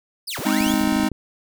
sawtooth linear two-way sweep, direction down then up, 5274 to 64.1 to 3613 Hz, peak -24 dBFS, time 0.27-0.73 s, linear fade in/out 10 ms, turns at 0.39 s
white high-pass noise, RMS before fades -36 dBFS, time 0.3-0.84 s, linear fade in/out 10 ms, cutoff 2800 Hz, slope 48 dB/octave
square chord, Ab major, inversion none, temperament just, 207.7 / 259.6 / 311.5 Hz, Ab3 / C4 / Eb4, 0 / -13 / +2 cents, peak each -23 dBFS, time 0.45-1.09 s, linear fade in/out 10 ms
clicks, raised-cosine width 3 ms, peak -20 dBFS, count 12, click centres 0.61 / 0.666 / 0.705 / 0.74 / 0.811 / 0.842 / 0.874 / 0.925 / 0.963 / 0.999 / 1.035 / 1.117 s
effects none

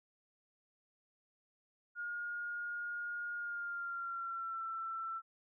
sine tone with pitch glide, 1426 to 1338.2 Hz, F6 to E6, +36 to +26 cents, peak -38 dBFS, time 1.95-5.22 s, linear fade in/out 50 ms, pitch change -110 cents, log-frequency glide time 3.35-4.64 s, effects none

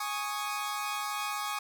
sawtooth chord, Ab suspended fourth, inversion none, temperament equal, 830.6 / 1108.7 / 1244.5 Hz, Ab5 / Db6 / Eb6, 0 / 0 / 0 cents, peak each -33 dBFS, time 0-1.59 s, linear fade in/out 5 ms, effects none

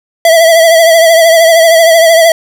square tone with vibrato, 659.3 Hz, E5, in tune, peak -3 dBFS, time 0.25-2.32 s, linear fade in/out 2 ms, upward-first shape triangle, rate 13 Hz, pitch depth 56 cents each way, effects none

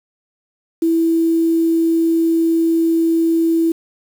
sine tone with quantisation, 329.6 Hz, E4, in tune, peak -12 dBFS, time 0.82-3.72 s, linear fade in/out 5 ms, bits 6, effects none

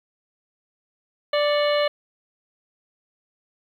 harmonic tone with a mistuned harmonic, 587.3 Hz, D5, in tune, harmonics 1 / 2 / 3 / 4 / 5 / 6 / 7, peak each -19 / -28 / -31 / -32 / -30 / -36 / -34 dBFS, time 1.33-1.88 s, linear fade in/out 5 ms, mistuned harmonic 4, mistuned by -100 cents, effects 9-bit

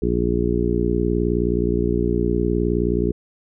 harmonic tone, 59.3 Hz, A#1, 30 cents sharp, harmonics 1 / 2 / 3 / 4 / 5 / 6 / 7, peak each -24 / -28 / -25 / -26 / -27 / -24 / -24 dBFS, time 0.02-3.12 s, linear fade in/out 5 ms, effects none

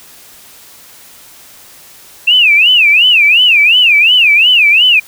sine tone with vibrato, 2637 Hz, E7, in tune, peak -4 dBFS, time 2.27-5 s, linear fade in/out 10 ms, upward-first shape sine, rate 2.8 Hz, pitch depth 240 cents each way, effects white hiss -38 dBFS RMS until 5.07 s

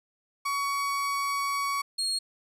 35% pulse tone pair in turn, 1124 / 4271 Hz, C#6 / C8, +24 / +35 cents, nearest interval octave + major seventh, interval 2311 cents, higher second, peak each -25 dBFS, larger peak neither, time 0.45-1.82 / 1.98-2.19 s, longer first, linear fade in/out 10 ms, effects resampled to 32000 Hz + 11-bit

